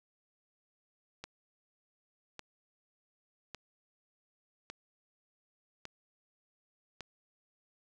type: click train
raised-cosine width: 0.2 ms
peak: -25 dBFS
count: 6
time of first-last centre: 1.24-7.007 s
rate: 0.867 Hz
effects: none